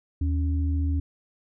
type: tone pair together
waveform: sine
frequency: 78.21 / 278.7 Hz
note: D#2 / C#4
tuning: +10 / +9 cents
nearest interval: octave + minor seventh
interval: 2199 cents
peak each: -22 / -32 dBFS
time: 0.21-1 s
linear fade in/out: 5 ms
effects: none